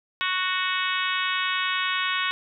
harmonic tone, 370 Hz, F#4, in tune, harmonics 3 / 4 / 5 / 6 / 7 / 8 / 9 / 10, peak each -29 / -30 / -31 / -32 / -32 / -33 / -34 / -34 dBFS, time 0.21-2.31 s, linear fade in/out 0 ms, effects none

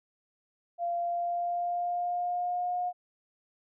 sine tone with pitch glide, 691 to 717 Hz, F5 to F5, -19 to +45 cents, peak -28 dBFS, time 0.78-2.93 s, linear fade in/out 50 ms, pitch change +64 cents, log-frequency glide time 0.96-2.77 s, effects none

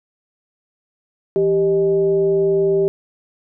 sine tone with frequency modulation, 392 Hz, G4, in tune, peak -13 dBFS, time 1.36-2.88 s, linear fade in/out 0 ms, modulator 226 Hz, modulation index 0.46, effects none

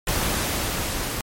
pink noise with level ramp, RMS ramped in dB -23 to -28 dBFS, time 0.07-1.21 s, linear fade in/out 2 ms, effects MP3 64 kbps

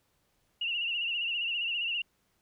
sine tone with vibrato, 2794 Hz, F7, in tune, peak -29 dBFS, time 0.61-2.02 s, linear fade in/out 5 ms, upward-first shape sine, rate 15 Hz, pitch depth 70 cents each way, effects pink hiss -73 dBFS RMS until 2.41 s

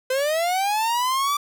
45% pulse linear sweep, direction up, 507 to 1174.7 Hz, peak -20 dBFS, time 0.1-1.37 s, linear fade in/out 5 ms, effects none

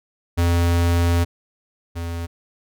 square tone pair in turn, 85.8 / 84.72 Hz, F2 / E2, -30 / +48 cents, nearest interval unison, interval 22 cents, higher first, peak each -16 / -26 dBFS, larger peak first, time 0.37-1.25 / 1.95-2.27 s, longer first, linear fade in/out 20 ms, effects none

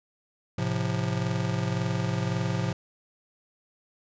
square chord, F major, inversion first, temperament just, 109.13 / 130.96 / 174.61 Hz, A2 / C3 / F3, -14 / +2 / 0 cents, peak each -31 dBFS, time 0.58-2.73 s, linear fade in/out 5 ms, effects resampled to 16000 Hz

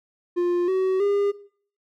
triangle tone with pitch steps, 351.7 / 376.9 / 404 Hz, F4 / F#4 / G#4, +12 / +32 / -48 cents, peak -17 dBFS, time 0.36-1.32 s, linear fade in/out 20 ms, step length 320 ms, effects noise-tail reverb RT60 0.5 s tail -17 dB re dry

